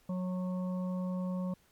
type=harmonic tone; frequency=183 Hz; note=F#3; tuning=19 cents flat; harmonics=1 / 3 / 5 / 6; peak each=-32 / -42 / -52 / -50 dBFS; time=0.09-1.54 s; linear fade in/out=5 ms; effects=pink hiss -67 dBFS RMS until 1.71 s + MP3 96 kbps